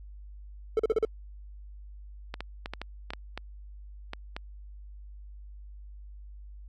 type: tone bursts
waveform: triangle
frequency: 440 Hz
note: A4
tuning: in tune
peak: -19 dBFS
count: 5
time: 0.77-1.05 s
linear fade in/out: 2 ms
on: 24 ms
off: 40 ms
type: clicks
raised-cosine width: 0.3 ms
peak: -19 dBFS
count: 10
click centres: 2.341 / 2.406 / 2.659 / 2.736 / 2.816 / 3.105 / 3.135 / 3.376 / 4.134 / 4.365 s
effects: added 50 Hz sine -43 dBFS peak until 6.68 s + AAC 64 kbps